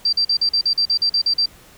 sine tone bursts, 4699 Hz, D8, in tune, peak -14 dBFS, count 12, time 0.05-1.459 s, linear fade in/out 5 ms, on 78 ms, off 43 ms, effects pink hiss -47 dBFS RMS until 1.77 s

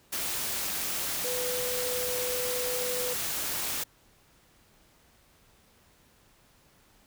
sine tone in noise, 497.9 Hz, B4, 14 cents sharp, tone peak -32 dBFS, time 1.24-3.14 s, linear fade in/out 10 ms, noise white, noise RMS -32 dBFS, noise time 0.12-3.84 s, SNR -3 dB, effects pink hiss -62 dBFS RMS until 7.06 s

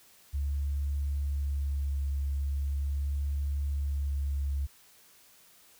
sine tone with vibrato, 70.5 Hz, C#2, 30 cents sharp, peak -27 dBFS, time 0.33-4.67 s, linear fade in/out 20 ms, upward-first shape sine, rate 0.4 Hz, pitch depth 15 cents each way, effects tanh soft clip ceiling -23 dBFS + white hiss -59 dBFS RMS until 5.79 s

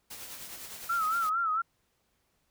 white noise with tremolo, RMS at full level -42 dBFS, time 0.1-1.3 s, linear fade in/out 10 ms, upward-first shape sine, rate 9.8 Hz, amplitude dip 40%
sine tone with vibrato, 1318.5 Hz, E6, in tune, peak -26 dBFS, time 0.89-1.62 s, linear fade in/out 10 ms, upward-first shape sine, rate 4.4 Hz, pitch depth 93 cents each way
effects pink hiss -74 dBFS RMS until 2.5 s

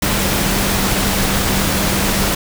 sine tone in noise, 196 Hz, G3, in tune, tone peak -22 dBFS, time 0.02-2.35 s, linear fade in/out 5 ms, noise pink, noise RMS -17 dBFS, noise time 0.02-2.35 s, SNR -8 dB, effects none

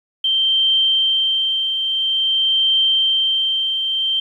sine tone with tremolo, 3136 Hz, G7, in tune, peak -12 dBFS, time 0.24-4.2 s, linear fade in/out 5 ms, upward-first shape triangle, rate 0.49 Hz, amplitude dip 50%, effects 9-bit

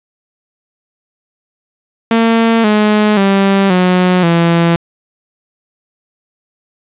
sawtooth tone with pitch steps, 227.9 / 211.4 / 196.12 / 181.93 / 168.77 Hz, A#3 / G#3 / G3 / F#3 / E3, -39 / +31 / +1 / -29 / +41 cents, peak -4 dBFS, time 2.11-4.76 s, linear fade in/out 2 ms, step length 530 ms, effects resampled to 8000 Hz + 7-bit

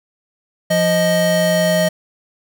square tone pair together, 174.61 / 624.9 Hz, F3 / D#5, 0 / +7 cents, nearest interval octave + minor seventh, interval 2207 cents, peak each -19 / -15 dBFS, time 0.7-1.89 s, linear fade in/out 10 ms, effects none

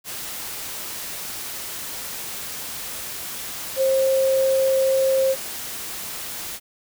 sine tone in noise, 532 Hz, C5, 29 cents sharp, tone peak -16 dBFS, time 3.76-5.36 s, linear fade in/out 50 ms, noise white, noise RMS -32 dBFS, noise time 0.04-6.6 s, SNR +13 dB, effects none

